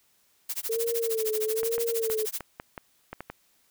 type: noise with tremolo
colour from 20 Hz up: blue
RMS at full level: -30 dBFS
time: 0.49-2.41 s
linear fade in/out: 5 ms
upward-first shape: sine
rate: 13 Hz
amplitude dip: 100%
type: tone with vibrato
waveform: sine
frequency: 448 Hz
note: A4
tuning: 31 cents sharp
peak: -26 dBFS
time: 0.69-2.26 s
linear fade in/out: 10 ms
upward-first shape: sine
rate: 1.1 Hz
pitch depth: 63 cents each way
type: clicks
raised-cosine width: 0.5 ms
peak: -21 dBFS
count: 9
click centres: 1.632 / 1.781 / 2.1 / 2.407 / 2.599 / 2.778 / 3.13 / 3.206 / 3.3 s
effects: white hiss -66 dBFS RMS until 3.7 s